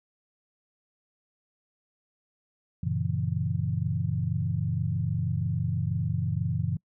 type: chord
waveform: sine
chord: F# dominant seventh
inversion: none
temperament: equal with one note detuned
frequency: 94.28 / 116.54 / 138.59 / 164.81 Hz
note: F#2 / A#2 / C#3 / E3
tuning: +33 / 0 / 0 / 0 cents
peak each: -31 dBFS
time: 2.83-6.77 s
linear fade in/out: 5 ms
effects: noise-tail reverb RT60 0.1 s tail -26 dB re dry